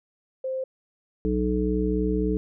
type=tone; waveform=sine; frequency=523.3 Hz; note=C5; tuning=in tune; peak=-26 dBFS; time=0.44-0.64 s; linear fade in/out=5 ms
type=harmonic tone; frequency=61.74 Hz; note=B1; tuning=in tune; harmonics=1 / 3 / 5 / 7; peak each=-27 / -27 / -27 / -27 dBFS; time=1.25-2.37 s; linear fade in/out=0 ms
effects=none